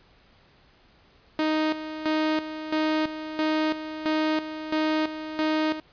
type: tone with tremolo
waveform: sawtooth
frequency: 311.1 Hz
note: D#4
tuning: in tune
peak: -18 dBFS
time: 1.39-5.8 s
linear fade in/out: 2 ms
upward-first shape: square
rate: 1.5 Hz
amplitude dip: 70%
effects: pink hiss -58 dBFS RMS until 5.92 s + resampled to 11025 Hz